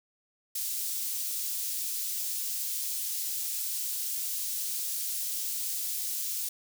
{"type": "high-pass noise", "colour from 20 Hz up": "white", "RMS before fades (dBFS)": -33, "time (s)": [0.55, 6.49], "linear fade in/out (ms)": 5, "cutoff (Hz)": 5000, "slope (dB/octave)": 12, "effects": []}